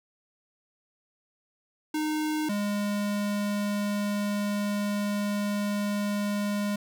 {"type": "tone pair in turn", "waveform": "square", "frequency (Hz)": [307.3, 205.1], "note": ["D#4", "G#3"], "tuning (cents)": [-21, -21], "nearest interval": "perfect fifth", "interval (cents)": 700, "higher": "first", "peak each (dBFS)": -27, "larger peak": "neither", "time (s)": [[1.94, 2.49], [2.49, 6.76]], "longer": "second", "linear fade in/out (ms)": 5, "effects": []}